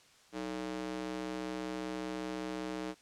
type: tone with high-pass filter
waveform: square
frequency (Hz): 62.6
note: B1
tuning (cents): +24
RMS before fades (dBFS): -39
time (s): 0.32-2.95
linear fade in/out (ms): 50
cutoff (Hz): 300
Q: 1.7
effects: white hiss -62 dBFS RMS until 3.01 s + low-pass 7000 Hz 12 dB/octave